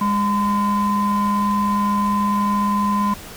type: ring-modulated tone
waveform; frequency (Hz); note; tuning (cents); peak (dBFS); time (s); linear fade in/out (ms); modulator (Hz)
triangle; 408.4; G#4; -29; -10; 0.01-3.14; 5; 613
effects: tanh soft clip ceiling -10 dBFS + pink hiss -37 dBFS RMS until 3.36 s